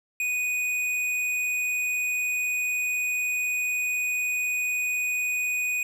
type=tone with hard clipping; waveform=sine; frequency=2482 Hz; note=D#7; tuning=5 cents flat; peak=-26 dBFS; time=0.2-5.83 s; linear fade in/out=2 ms; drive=10 dB; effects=none